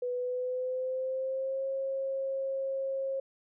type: tone with pitch glide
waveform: sine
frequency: 493.9 to 538.6 Hz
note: B4 to C#5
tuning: 0 to -50 cents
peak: -30 dBFS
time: 0.02-3.2 s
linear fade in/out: 5 ms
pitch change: +150 cents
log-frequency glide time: 0.12-1.65 s
effects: none